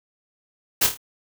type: noise with echo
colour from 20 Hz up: white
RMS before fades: -18 dBFS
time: 0.81-0.87 s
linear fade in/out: 10 ms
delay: 26 ms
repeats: 4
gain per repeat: -6 dB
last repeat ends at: 0.974 s
effects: none